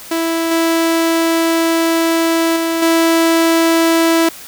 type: tone with level steps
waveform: sawtooth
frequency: 329.6 Hz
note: E4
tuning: in tune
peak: -11 / -8 / -11 / -6 dBFS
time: 0.11-4.29 s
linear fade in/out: 5 ms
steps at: 0.51 / 2.56 / 2.82 s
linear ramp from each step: 5 ms
effects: white hiss -34 dBFS RMS until 4.47 s